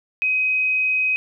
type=tone; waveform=sine; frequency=2523 Hz; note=D#7; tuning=23 cents sharp; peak=-17 dBFS; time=0.22-1.16 s; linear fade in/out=0 ms; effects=none